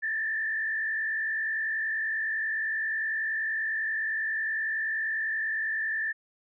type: tone with frequency modulation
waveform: sine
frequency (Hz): 1769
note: A6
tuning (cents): +9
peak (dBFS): -27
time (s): 0.02-6.13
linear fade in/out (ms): 20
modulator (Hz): 50.3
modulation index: 0.97
effects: none